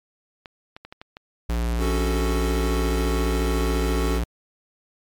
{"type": "clicks", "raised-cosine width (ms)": 0.3, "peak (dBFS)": -23, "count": 7, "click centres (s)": [0.458, 0.765, 0.85, 0.925, 1.015, 1.169, 1.546]}
{"type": "tone", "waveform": "square", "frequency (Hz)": 58.3, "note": "A#1", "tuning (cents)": 1, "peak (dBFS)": -22, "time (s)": [1.49, 4.24], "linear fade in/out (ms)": 5}
{"type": "chord", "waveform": "square", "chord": "F# minor", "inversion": "second", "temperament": "equal", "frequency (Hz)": [277.2, 370, 440], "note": ["C#4", "F#4", "A4"], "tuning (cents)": [0, 0, 0], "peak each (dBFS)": -30, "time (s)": [1.78, 4.21], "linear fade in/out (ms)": 50}
{"effects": ["MP3 96 kbps"]}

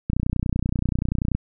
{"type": "click train", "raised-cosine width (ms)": 5, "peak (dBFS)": -10, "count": 39, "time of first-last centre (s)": [0.1, 1.35], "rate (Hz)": 30.4, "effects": []}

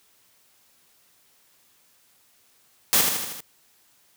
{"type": "noise with echo", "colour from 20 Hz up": "white", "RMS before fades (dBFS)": -18, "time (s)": [2.93, 3.01], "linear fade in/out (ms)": 0, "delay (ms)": 79, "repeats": 5, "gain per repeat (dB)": -4, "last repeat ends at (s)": 3.405, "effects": ["white hiss -61 dBFS RMS until 4.16 s", "high-pass 60 Hz 12 dB/octave"]}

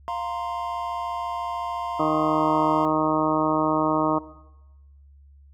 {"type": "chord", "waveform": "triangle", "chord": "F suspended fourth", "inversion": "none", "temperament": "equal", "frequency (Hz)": [698.5, 932.3, 1046.5], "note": ["F5", "Bb5", "C6"], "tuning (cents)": [0, 0, 0], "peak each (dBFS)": -29, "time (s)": [0.08, 2.85], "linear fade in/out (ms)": 0}
{"type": "harmonic tone", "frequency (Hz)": 155.56, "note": "D#3", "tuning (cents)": 0, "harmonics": [1, 2, 3, 4, 5, 6, 7, 8], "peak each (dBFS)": [-33, -25, -31, -26, -32, -27, -28, -30], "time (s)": [1.99, 4.19], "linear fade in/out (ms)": 10}
{"effects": ["noise-tail reverb RT60 1.0 s tail -18 dB re dry", "added 70 Hz sine -48 dBFS peak until 5.53 s"]}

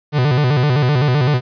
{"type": "tone with vibrato", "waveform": "45% pulse", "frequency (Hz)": 136.3, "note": "C#3", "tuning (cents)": -29, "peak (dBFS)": -12, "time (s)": [0.12, 1.41], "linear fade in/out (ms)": 50, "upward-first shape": "square", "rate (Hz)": 7.8, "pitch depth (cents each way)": 150, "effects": ["resampled to 11025 Hz", "8-bit"]}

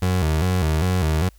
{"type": "tone with vibrato", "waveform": "30% pulse", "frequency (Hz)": 84.6, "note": "E2", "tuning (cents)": 45, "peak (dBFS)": -15, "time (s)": [0.02, 1.29], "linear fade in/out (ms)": 5, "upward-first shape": "square", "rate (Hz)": 2.5, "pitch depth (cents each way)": 140, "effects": ["added 50 Hz sine -47 dBFS peak until 1.38 s", "white hiss -59 dBFS RMS until 1.38 s"]}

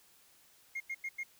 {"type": "tone bursts", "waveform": "sine", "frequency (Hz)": 2136, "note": "C7", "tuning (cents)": 35, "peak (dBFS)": -33, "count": 4, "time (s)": [0.75, 1.235], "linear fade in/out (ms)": 10, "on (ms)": 53, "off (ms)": 91, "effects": ["tanh soft clip ceiling -34 dBFS", "white hiss -64 dBFS RMS until 1.39 s"]}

